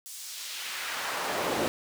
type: noise with high-pass filter sweep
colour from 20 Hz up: brown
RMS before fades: -33 dBFS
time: 0.06-1.68 s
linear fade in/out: 0 ms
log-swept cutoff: 8000 to 340 Hz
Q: 0.94
effects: none